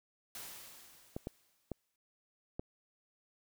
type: noise with exponential decay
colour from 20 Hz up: white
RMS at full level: -45 dBFS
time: 0.35-1.96 s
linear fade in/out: 2 ms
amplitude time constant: 350 ms
type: clicks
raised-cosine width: 2 ms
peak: -25 dBFS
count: 4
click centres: 1.165 / 1.271 / 1.717 / 2.595 s
effects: none